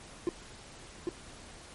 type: tone with echo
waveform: triangle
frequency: 349.3 Hz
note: F4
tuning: in tune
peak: -24 dBFS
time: 0.27-0.29 s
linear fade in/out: 0 ms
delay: 800 ms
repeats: 1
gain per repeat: -3 dB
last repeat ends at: 1.09 s
effects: pink hiss -50 dBFS RMS until 1.74 s + MP3 48 kbps